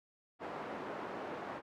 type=band-pass noise; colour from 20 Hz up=pink; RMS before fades=-43 dBFS; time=0.39-1.62 s; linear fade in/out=50 ms; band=310 to 1300 Hz; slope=12 dB/octave; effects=none